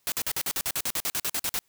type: noise bursts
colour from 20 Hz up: white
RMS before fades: -28 dBFS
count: 16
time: 0.07-1.59 s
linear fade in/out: 0 ms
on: 50 ms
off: 48 ms
effects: white hiss -69 dBFS RMS until 1.68 s